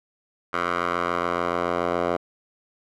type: tone with band-pass filter sweep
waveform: 10% pulse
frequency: 87 Hz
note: F2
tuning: 6 cents flat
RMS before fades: -25 dBFS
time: 0.53-2.17 s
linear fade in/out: 10 ms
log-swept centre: 1300 to 760 Hz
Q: 1.9
effects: none